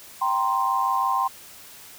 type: tone cluster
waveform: sine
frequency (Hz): 781 / 942 / 1048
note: G5 / A#5 / C6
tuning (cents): -7 / +18 / +2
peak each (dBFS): -26 / -27 / -22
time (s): 0.21-1.28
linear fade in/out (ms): 10
effects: white hiss -45 dBFS RMS until 1.98 s